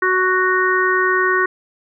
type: harmonic tone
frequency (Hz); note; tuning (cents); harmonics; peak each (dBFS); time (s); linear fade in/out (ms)
370.9; F#4; +4; 1 / 3 / 4 / 5; -19 / -19 / -19 / -19; 0.02-1.46; 5
effects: none